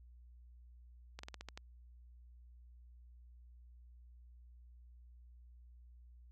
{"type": "slowing click train", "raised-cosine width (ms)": 0.2, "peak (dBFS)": -29, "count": 7, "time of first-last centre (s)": [1.19, 1.575], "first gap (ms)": 44, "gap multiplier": 1.15, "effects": ["added 60 Hz sine -56 dBFS peak until 6.31 s"]}